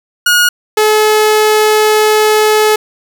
sawtooth tone pair in turn, 1442 / 428.7 Hz, F#6 / A4, -45 / -45 cents, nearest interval octave + major sixth, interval 2100 cents, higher first, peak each -3 dBFS, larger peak neither, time 0.26-0.49 / 0.77-2.76 s, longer second, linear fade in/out 5 ms, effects none

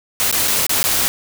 white noise with dropouts, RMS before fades -17 dBFS, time 0.2-1.08 s, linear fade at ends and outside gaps 0 ms, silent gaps 0.313-0.326 / 0.475-0.479 / 0.666-0.694 / 0.83-0.84 s, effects none

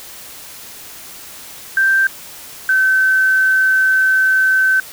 sine tone pair in turn, 1568 / 1534.8 Hz, G6 / G6, 0 / -37 cents, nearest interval unison, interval 37 cents, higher first, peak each -10 dBFS, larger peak neither, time 1.77-2.07 / 2.69-4.8 s, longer second, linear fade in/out 2 ms, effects white hiss -35 dBFS RMS until 4.92 s

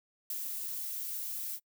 violet noise with ADSR envelope, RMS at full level -35 dBFS, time 0.3-1.6 s, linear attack 3 ms, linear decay 46 ms, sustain -3 dB, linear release 59 ms, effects noise-tail reverb RT60 0.1 s tail -25 dB re dry

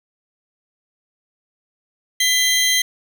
25% pulse tone pair together, 2006 / 3184 Hz, B6 / G7, +26 / +26 cents, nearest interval minor sixth, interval 800 cents, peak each -14 dBFS, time 2.2-2.82 s, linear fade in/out 5 ms, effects none

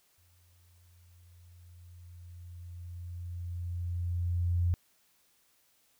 sine tone with exponential growth, 87.3 Hz, F2, in tune, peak -24 dBFS, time 0.18-4.74 s, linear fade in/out 0 ms, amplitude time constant 990 ms, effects white hiss -69 dBFS RMS until 5.99 s

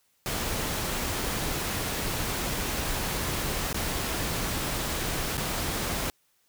pink noise with dropouts, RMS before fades -30 dBFS, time 0.26-6.1 s, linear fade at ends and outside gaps 0 ms, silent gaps 3.729-3.744 / 5.371-5.378 s, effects white hiss -69 dBFS RMS until 6.48 s

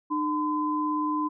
sine tone pair together, 302.9 / 1018.8 Hz, D#4 / C6, -46 / -46 cents, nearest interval octave + major sixth, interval 2100 cents, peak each -27 dBFS, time 0.1-1.29 s, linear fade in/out 20 ms, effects none

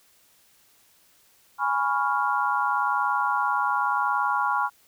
sine chord, C# dominant seventh, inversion second, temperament equal, 830.6 / 987.8 / 1108.7 / 1396.9 Hz, G#5 / B5 / C#6 / E#6, 0 / 0 / 0 / 0 cents, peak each -27 dBFS, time 1.58-4.7 s, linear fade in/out 50 ms, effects white hiss -60 dBFS RMS until 4.87 s

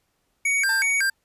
square tone with vibrato, 1886 Hz, A#6, 20 cents sharp, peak -20 dBFS, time 0.45-1.1 s, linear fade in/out 5 ms, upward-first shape square, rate 2.7 Hz, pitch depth 300 cents each way
30% pulse tone with exponential decay, 893 Hz, A5, 25 cents sharp, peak -26 dBFS, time 0.69-1.14 s, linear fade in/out 2 ms, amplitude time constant 96 ms
effects pink hiss -71 dBFS RMS until 1.24 s + resampled to 32000 Hz

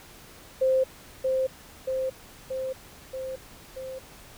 sine tone with echo, 523.3 Hz, C5, in tune, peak -19 dBFS, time 0.61-0.84 s, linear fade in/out 10 ms, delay 630 ms, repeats 5, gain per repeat -3 dB, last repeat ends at 3.99 s, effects pink hiss -49 dBFS RMS until 4.37 s

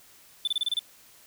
triangle tone bursts, 3520 Hz, A7, in tune, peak -22 dBFS, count 7, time 0.45-0.792 s, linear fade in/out 2 ms, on 24 ms, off 29 ms, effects white hiss -55 dBFS RMS until 1.26 s

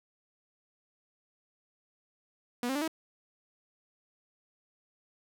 sawtooth tone with pitch steps, 243 / 266.5 / 292.3 / 320.6 Hz, B3 / C4 / D4 / E4, -28 / +32 / -8 / -48 cents, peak -26 dBFS, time 2.63-2.878 s, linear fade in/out 2 ms, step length 62 ms, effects none

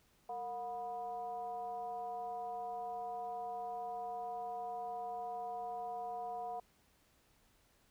sine tone with frequency modulation, 722 Hz, F#5, 43 cents flat, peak -39 dBFS, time 0.29-6.6 s, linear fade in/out 5 ms, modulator 261 Hz, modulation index 0.7, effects pink hiss -71 dBFS RMS until 7.9 s

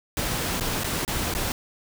pink noise with dropouts, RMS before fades -27 dBFS, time 0.17-1.52 s, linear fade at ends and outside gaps 1 ms, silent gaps 0.599-0.608 / 0.836-0.843 / 1.05-1.078 / 1.339-1.349 s, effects none

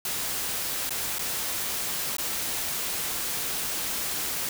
white noise with dropouts, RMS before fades -30 dBFS, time 0.05-4.49 s, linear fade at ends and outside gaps 2 ms, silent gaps 0.894-0.906 / 1.185-1.192 / 2.168-2.183 s, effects none

